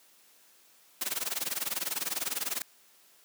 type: noise with tremolo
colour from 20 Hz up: white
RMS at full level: -30 dBFS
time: 1.01-2.62 s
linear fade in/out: 2 ms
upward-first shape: sine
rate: 20 Hz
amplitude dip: 90%
effects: white hiss -61 dBFS RMS until 3.24 s + high-pass 200 Hz 12 dB/octave